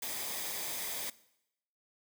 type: noise with comb filter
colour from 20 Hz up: white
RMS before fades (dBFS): -38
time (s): 0.02-1.1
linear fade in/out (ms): 5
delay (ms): 0.71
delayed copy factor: -0.5
effects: noise-tail reverb RT60 0.8 s tail -19 dB re dry